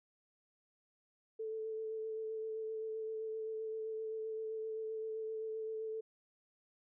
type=tone with vibrato; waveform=sine; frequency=440 Hz; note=A4; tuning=in tune; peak=-38 dBFS; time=1.39-6.01 s; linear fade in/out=10 ms; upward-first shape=sine; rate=7.7 Hz; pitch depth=15 cents each way; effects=none